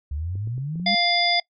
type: exponential sweep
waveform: sine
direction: up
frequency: 69 to 210.2 Hz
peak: -25 dBFS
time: 0.11-0.95 s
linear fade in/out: 5 ms
type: clicks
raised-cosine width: 3 ms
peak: -29 dBFS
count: 5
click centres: 0.355 / 0.474 / 0.58 / 0.757 / 0.798 s
type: harmonic tone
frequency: 698.5 Hz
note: F5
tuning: in tune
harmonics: 1 / 3 / 5 / 7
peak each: -23 / -23 / -23 / -23 dBFS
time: 0.86-1.4 s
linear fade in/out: 5 ms
effects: noise-tail reverb RT60 0.1 s tail -23 dB re dry + MP3 64 kbps